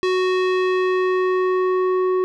square tone with low-pass filter sweep, 370 Hz, F#4, in tune, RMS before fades -19 dBFS, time 0.03-2.24 s, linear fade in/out 0 ms, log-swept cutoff 4100 to 940 Hz, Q 1.1, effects none

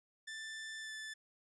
sawtooth tone with pitch glide, 1768 to 1751.7 Hz, A6 to A6, +8 to -8 cents, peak -40 dBFS, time 0.27-1.14 s, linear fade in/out 10 ms, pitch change -16 cents, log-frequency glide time 0.8-0.92 s, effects resampled to 22050 Hz

